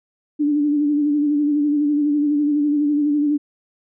sine tone with vibrato, 293.7 Hz, D4, in tune, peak -15 dBFS, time 0.39-3.38 s, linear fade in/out 20 ms, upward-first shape sine, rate 12 Hz, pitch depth 41 cents each way, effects none

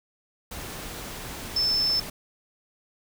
sine tone in noise, 5274 Hz, E8, in tune, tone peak -21 dBFS, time 1.56-2 s, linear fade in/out 5 ms, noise pink, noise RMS -37 dBFS, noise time 0.51-2.1 s, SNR +13 dB, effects none

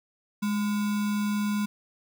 sine tone with sample-and-hold, 207.7 Hz, G#3, in tune, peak -24 dBFS, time 0.42-1.66 s, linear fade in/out 10 ms, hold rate 1225 Hz, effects none

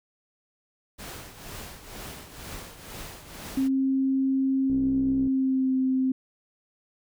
pink noise with tremolo, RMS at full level -38 dBFS, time 0.98-3.69 s, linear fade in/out 20 ms, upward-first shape triangle, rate 2.1 Hz, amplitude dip 70%
sine tone with pitch glide, 267.1 to 261 Hz, C4 to C4, +36 to -4 cents, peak -21 dBFS, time 3.57-6.12 s, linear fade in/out 5 ms, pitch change -40 cents, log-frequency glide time 5.16-5.74 s
click train, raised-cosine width 3 ms, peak -26 dBFS, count 38, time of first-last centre 4.7-5.273 s, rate 64.6 Hz
effects none

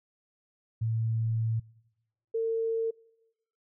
sine tone pair in turn, 112.7 / 452.5 Hz, A2 / A4, +42 / +48 cents, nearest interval 2 octaves, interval 2406 cents, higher second, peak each -26 dBFS, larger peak neither, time 0.81-1.6 / 2.34-2.91 s, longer first, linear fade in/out 10 ms, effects noise-tail reverb RT60 1.0 s tail -25 dB re dry

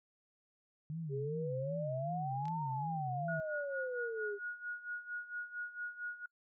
sine tone with vibrato, 147 Hz, D3, 2 cents sharp, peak -38 dBFS, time 0.9-3.4 s, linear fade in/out 0 ms, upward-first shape sine, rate 2.6 Hz, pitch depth 210 cents each way
sine exponential two-way sweep, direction up then down, 398.4 to 930 to 398.4 Hz, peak -37 dBFS, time 1.09-4.39 s, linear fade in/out 50 ms, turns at 2.62 s
clicks, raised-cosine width 0.2 ms, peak -37 dBFS, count 2, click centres 2.455 / 2.482 s
sine tone with tremolo, 1447 Hz, F#6, 39 cents flat, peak -37 dBFS, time 3.28-6.26 s, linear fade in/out 5 ms, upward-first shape sine, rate 4.4 Hz, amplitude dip 80%
effects noise-tail reverb RT60 0.1 s tail -26 dB re dry

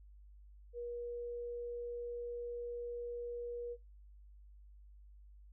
sine tone, 478.8 Hz, A#4, 46 cents sharp, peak -40 dBFS, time 0.73-3.77 s, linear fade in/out 50 ms, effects noise-tail reverb RT60 0.2 s tail -21 dB re dry + added 50 Hz sine -55 dBFS peak until 5.52 s

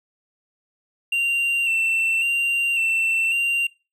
triangle tone with vibrato, 2728 Hz, F7, 41 cents flat, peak -17 dBFS, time 1.12-3.67 s, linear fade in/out 5 ms, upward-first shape square, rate 0.91 Hz, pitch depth 27 cents each way, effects noise-tail reverb RT60 0.3 s tail -23 dB re dry

